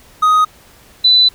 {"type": "tone pair in turn", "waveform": ["triangle", "sine"], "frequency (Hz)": [1251, 3992], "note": ["D#6", "B7"], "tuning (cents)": [9, 18], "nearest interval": "octave + minor sixth", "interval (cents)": 2009, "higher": "second", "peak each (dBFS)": -6, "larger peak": "neither", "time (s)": [[0.22, 0.45], [1.04, 1.29]], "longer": "second", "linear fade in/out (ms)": 10, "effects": ["pink hiss -45 dBFS RMS until 1.34 s"]}